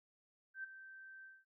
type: tone with ADSR envelope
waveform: sine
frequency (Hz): 1556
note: G6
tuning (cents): -13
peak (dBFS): -40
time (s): 0.54-1.45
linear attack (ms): 97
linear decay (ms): 14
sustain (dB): -12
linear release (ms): 210
effects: none